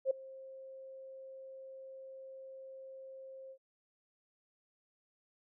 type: tone with ADSR envelope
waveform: sine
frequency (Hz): 531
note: C5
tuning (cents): +25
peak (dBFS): -25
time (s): 0.05-3.58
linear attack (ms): 56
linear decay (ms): 7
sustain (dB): -22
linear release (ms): 70
effects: none